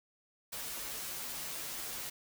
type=noise with comb filter; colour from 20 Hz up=white; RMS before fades=-41 dBFS; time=0.52-2.1 s; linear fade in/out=10 ms; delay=10 ms; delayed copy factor=-0.95; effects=none